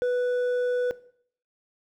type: tone with hard clipping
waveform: sine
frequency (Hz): 493.9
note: B4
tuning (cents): 0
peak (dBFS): -23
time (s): 0.02-0.91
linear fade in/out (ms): 0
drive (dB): 4
effects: noise-tail reverb RT60 0.6 s tail -18 dB re dry